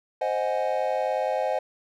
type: chord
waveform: triangle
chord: Ab dominant seventh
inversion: first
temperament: equal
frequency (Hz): 523.3 / 622.3 / 740 / 830.6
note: C5 / Eb5 / Gb5 / Ab5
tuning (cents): 0 / 0 / 0 / 0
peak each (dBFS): -26 / -26 / -28 / -29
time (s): 0.21-1.59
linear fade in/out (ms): 5
effects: none